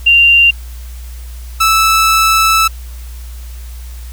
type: tone pair in turn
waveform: sine / sawtooth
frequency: 2778 / 1313.4 Hz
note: F7 / E6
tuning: -10 / -7 cents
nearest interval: octave + minor second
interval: 1297 cents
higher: first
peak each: -4 dBFS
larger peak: neither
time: 0.06-0.51 / 1.6-2.68 s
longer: second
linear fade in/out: 10 ms
effects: added 60 Hz sine -25 dBFS peak until 4.12 s + white hiss -40 dBFS RMS until 4.12 s